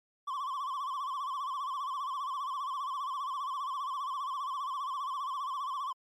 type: tone with vibrato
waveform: triangle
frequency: 1089 Hz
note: C#6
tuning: 31 cents flat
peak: -31 dBFS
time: 0.27-5.93 s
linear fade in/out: 10 ms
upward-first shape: sine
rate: 15 Hz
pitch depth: 120 cents each way
effects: MP3 64 kbps